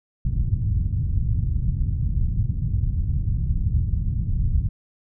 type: low-pass noise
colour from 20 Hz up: white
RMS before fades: -22 dBFS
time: 0.25-4.69 s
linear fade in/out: 5 ms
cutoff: 120 Hz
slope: 24 dB/octave
effects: none